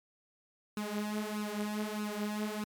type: tone with flanger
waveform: sawtooth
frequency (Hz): 210.5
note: G#3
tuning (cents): +24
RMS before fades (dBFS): -36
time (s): 0.77-2.64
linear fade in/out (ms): 2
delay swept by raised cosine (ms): 0.74 to 5.94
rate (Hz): 1.6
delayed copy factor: +0.75
effects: MP3 96 kbps